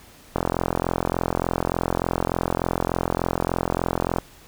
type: click train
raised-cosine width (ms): 1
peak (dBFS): -7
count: 167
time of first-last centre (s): 0.36-4.185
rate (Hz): 43.4
effects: pink hiss -49 dBFS RMS until 4.47 s